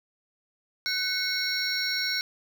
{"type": "tone cluster", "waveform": "triangle", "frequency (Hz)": [1504, 2187, 3949, 4365, 5560], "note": ["F#6", "C#7", "B7", "C#8", "F8"], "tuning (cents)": [28, -24, -1, -28, -9], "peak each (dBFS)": -31, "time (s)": [0.86, 2.21], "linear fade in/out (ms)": 0, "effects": []}